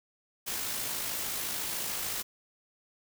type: noise with amplitude modulation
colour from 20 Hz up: white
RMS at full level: -33 dBFS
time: 0.46-2.23 s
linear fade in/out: 20 ms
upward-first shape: sine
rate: 53.7 Hz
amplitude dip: 30%
effects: none